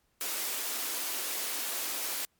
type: high-pass noise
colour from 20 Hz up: white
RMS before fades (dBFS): -34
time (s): 0.21-2.25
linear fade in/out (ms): 0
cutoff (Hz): 240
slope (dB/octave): 48
effects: pink hiss -73 dBFS RMS until 2.39 s + MP3 96 kbps